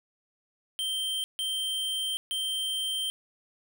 square tone bursts at uneven times, 3136 Hz, G7, in tune, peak -29 dBFS, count 3, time 0.79-1.24 / 1.39-2.17 / 2.31-3.1 s, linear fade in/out 0 ms, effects none

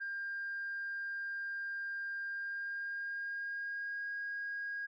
sine tone with pitch glide, 1600 to 1635.5 Hz, G6 to G#6, +35 to -27 cents, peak -36 dBFS, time 0-4.87 s, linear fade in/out 20 ms, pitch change +38 cents, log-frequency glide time 2.27-4.09 s, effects tanh soft clip ceiling -33 dBFS

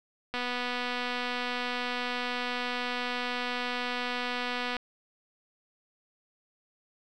click train, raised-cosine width 0.3 ms, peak -17 dBFS, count 1090, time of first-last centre 0.34-4.767 s, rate 246 Hz, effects none

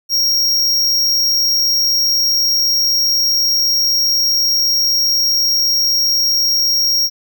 square tone with amplitude modulation, 5588 Hz, F8, in tune, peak -11 dBFS, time 0.09-7.1 s, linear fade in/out 50 ms, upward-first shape sine, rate 193 Hz, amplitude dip 30%, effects none

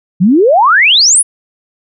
sine exponential sweep, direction up, 164.81 to 10870 Hz, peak -4 dBFS, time 0.2-1.23 s, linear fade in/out 20 ms, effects none

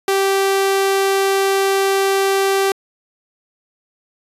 sawtooth tone, 390 Hz, G4, 9 cents flat, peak -10 dBFS, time 0.08-2.72 s, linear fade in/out 2 ms, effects resampled to 32000 Hz

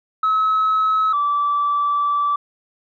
sine tone pair in turn, 1288 / 1160.1 Hz, E6 / D6, -41 / -22 cents, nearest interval major second, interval 181 cents, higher first, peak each -13 / -15 dBFS, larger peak first, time 0.23-1.13 / 1.13-2.36 s, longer second, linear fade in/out 5 ms, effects tanh soft clip ceiling -12 dBFS

